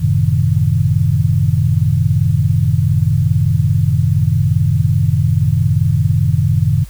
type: chord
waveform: sine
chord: F# diminished seventh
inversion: none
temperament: equal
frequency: 92.5 / 110 / 130.81 / 155.56 Hz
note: F#2 / A2 / C3 / Eb3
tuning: 0 / 0 / 0 / 0 cents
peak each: -16 dBFS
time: 0-6.85 s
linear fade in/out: 20 ms
effects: added 50 Hz sine -31 dBFS peak until 6.89 s + white hiss -44 dBFS RMS until 6.89 s